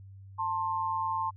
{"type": "tone pair together", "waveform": "sine", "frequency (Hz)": [890, 1058.4], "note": ["A5", "C6"], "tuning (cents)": [20, 20], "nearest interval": "minor third", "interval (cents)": 300, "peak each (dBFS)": [-31, -31], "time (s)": [0.38, 1.31], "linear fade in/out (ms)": 20, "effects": ["added 97 Hz sine -46 dBFS peak until 1.36 s"]}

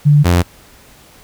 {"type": "tone pair in turn", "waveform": ["sine", "sawtooth"], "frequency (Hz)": [146.8, 87.47], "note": ["D3", "F2"], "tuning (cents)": [0, 3], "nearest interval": "major sixth", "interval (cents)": 897, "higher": "first", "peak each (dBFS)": -5, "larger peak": "neither", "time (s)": [[0.05, 0.24], [0.24, 0.43]], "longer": "neither", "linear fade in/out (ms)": 20, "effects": ["pink hiss -44 dBFS RMS until 1.23 s"]}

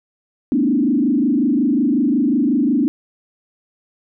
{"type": "tone with frequency modulation", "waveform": "sine", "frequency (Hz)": 267.6, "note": "C4", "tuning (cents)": 39, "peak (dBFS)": -13, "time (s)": [0.52, 2.88], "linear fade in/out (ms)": 0, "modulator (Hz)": 25.5, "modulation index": 1.8, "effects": []}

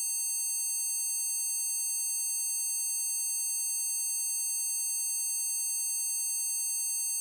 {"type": "tone with high-pass filter", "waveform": "square", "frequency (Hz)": 905, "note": "A5", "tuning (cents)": 48, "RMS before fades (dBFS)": -32, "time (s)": [0, 7.2], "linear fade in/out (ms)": 0, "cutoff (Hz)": 7500, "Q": 4.8, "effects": []}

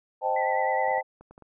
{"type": "chord", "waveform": "sine", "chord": "A half-diminished seventh", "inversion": "first", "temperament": "equal", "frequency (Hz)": [523.3, 622.3, 784, 880], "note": ["C5", "Eb5", "G5", "A5"], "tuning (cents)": [0, 0, 0, 0], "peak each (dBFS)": [-29, -31, -27, -28], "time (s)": [0.21, 1.03], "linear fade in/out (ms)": 50}
{"type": "tone with vibrato", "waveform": "sine", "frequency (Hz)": 1975.5, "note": "B6", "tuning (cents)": 0, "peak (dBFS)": -32, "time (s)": [0.36, 1.01], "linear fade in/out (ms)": 5, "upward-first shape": "triangle", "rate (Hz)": 9.6, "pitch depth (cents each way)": 44}
{"type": "clicks", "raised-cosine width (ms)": 1, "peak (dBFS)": -35, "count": 7, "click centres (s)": [0.882, 0.913, 0.98, 1.21, 1.31, 1.379, 1.423]}
{"effects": []}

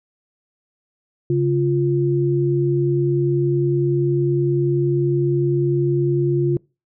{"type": "tone pair together", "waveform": "sine", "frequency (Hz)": [138.58, 349.2], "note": ["C#3", "F4"], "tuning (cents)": [0, 0], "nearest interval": "octave + major third", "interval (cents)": 1600, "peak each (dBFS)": -18, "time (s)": [1.3, 6.57], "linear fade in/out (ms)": 2, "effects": ["noise-tail reverb RT60 0.3 s tail -25 dB re dry"]}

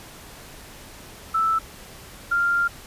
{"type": "tone pair in turn", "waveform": "sine", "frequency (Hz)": [1318.5, 1393.4], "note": ["E6", "F6"], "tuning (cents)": [0, -4], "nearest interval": "minor second", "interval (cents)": 96, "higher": "second", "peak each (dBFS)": -18, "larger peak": "neither", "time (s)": [[1.34, 1.59], [2.31, 2.68]], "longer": "second", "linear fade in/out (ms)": 10, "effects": ["pink hiss -43 dBFS RMS until 2.86 s", "resampled to 32000 Hz"]}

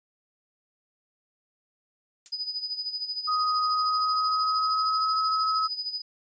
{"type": "noise with exponential decay", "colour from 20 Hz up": "violet", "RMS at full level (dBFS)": -32, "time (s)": [2.26, 2.34], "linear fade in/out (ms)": 0, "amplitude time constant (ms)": 16}
{"type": "tone with tremolo", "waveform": "sine", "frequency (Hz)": 4978, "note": "D#8", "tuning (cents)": 0, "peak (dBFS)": -27, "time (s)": [2.32, 6.02], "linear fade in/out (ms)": 10, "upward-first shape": "sine", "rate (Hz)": 13, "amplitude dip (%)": 70}
{"type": "tone with pitch glide", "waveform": "sine", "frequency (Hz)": [1252, 1285.7], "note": ["D#6", "E6"], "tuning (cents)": [10, -44], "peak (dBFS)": -23, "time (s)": [3.27, 5.68], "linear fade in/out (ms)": 20, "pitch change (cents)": 46, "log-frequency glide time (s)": [3.64, 5.12]}
{"effects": ["resampled to 16000 Hz"]}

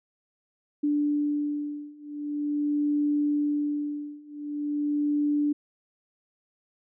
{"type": "beating tone pair", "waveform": "sine", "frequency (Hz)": [293.2, 293.64], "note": ["D4", "D4"], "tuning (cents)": [-3, 0], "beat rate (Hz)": 0.44, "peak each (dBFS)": [-28, -27], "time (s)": [0.83, 5.53], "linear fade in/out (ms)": 10, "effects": []}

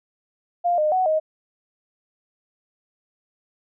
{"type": "tone with pitch steps", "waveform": "sine", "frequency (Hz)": [700, 611, 744, 626], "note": ["F5", "D#5", "F#5", "D#5"], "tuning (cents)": [4, -32, 9, 10], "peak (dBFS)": -17, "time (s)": [0.64, 1.2], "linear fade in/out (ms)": 20, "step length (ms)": 140, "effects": []}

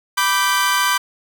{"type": "chord", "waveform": "sawtooth", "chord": "G major", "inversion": "first", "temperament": "equal with one note detuned", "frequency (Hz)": [987.8, 1174.7, 1554.5], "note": ["B5", "D6", "G6"], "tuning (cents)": [0, 0, -15], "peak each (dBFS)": -16, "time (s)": [0.17, 0.98], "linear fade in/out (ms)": 10, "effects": []}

